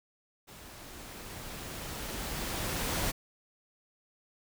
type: noise with level ramp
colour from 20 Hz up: pink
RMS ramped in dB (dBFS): -50 to -31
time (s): 0.47-3.12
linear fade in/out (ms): 20
effects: none